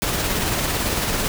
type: noise with tremolo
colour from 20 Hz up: pink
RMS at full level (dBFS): -21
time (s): 0.02-1.28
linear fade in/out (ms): 0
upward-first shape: sine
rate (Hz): 18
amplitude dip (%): 30
effects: none